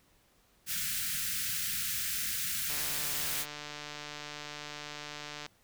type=band-stop noise; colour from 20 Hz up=white; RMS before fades=-34 dBFS; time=0.66-3.46 s; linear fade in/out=50 ms; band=220 to 1400 Hz; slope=48 dB/octave
type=click train; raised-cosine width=0.2 ms; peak=-24 dBFS; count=410; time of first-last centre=2.7-5.464 s; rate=148 Hz
effects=pink hiss -67 dBFS RMS until 5.63 s